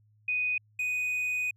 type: tone pair in turn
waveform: sine / triangle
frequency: 2489 / 2489 Hz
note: D#7 / D#7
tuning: 0 / 0 cents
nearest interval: unison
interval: 0 cents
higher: neither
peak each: -26 dBFS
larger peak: neither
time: 0.28-0.58 / 0.79-1.51 s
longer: second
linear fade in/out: 5 ms
effects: added 106 Hz sine -61 dBFS peak until 1.56 s

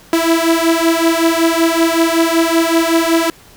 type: beating tone pair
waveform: sawtooth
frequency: 327.8 / 333.1 Hz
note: E4 / E4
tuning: -10 / +18 cents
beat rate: 5.3 Hz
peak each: -10 dBFS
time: 0.13-3.3 s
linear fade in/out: 2 ms
effects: pink hiss -43 dBFS RMS until 3.56 s

